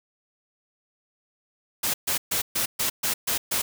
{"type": "noise bursts", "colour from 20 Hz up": "white", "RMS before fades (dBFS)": -25, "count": 8, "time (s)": [1.83, 3.62], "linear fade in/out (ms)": 10, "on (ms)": 110, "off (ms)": 130, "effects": []}